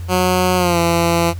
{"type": "tone with pitch glide", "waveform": "10% pulse", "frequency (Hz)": [182.6, 169.39], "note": ["F#3", "E3"], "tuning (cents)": [-23, 47], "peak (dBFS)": -5, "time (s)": [0.08, 1.34], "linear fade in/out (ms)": 50, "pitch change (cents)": -130, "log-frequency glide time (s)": [0.56, 0.79], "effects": ["added 87 Hz sine -24 dBFS peak until 1.39 s", "pink hiss -44 dBFS RMS until 1.39 s"]}